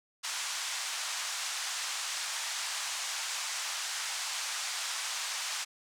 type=band-pass noise; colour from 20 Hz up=white; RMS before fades=-36 dBFS; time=0.23-5.65 s; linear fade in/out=20 ms; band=800 to 7900 Hz; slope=24 dB/octave; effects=none